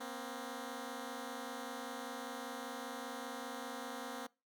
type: tone pair together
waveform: 10% pulse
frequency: 240 / 265.1 Hz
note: B3 / C4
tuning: -49 / +23 cents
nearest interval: major second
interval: 172 cents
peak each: -37 / -37 dBFS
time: 0-4.27 s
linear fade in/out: 10 ms
effects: noise-tail reverb RT60 0.3 s tail -25 dB re dry